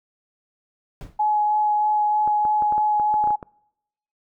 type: noise with exponential decay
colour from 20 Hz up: brown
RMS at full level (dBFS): -31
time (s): 1.01-1.22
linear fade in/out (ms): 0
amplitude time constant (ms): 45
type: tone with vibrato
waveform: sine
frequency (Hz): 844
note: G#5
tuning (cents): +28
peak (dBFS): -17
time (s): 1.19-3.36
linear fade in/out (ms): 10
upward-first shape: sine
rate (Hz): 3.2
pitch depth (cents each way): 10
type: clicks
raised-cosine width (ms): 1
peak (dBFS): -20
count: 11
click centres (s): 2.276 / 2.452 / 2.623 / 2.724 / 2.78 / 2.998 / 3.141 / 3.24 / 3.274 / 3.306 / 3.428
effects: noise-tail reverb RT60 0.8 s tail -26 dB re dry